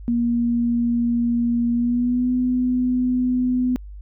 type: tone with pitch glide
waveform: sine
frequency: 236.6 to 250.7 Hz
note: A#3 to B3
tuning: +26 to +26 cents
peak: -17 dBFS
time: 0.08-3.76 s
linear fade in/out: 0 ms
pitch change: +100 cents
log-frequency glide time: 1.72-2.32 s
effects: added 50 Hz sine -34 dBFS peak until 4.01 s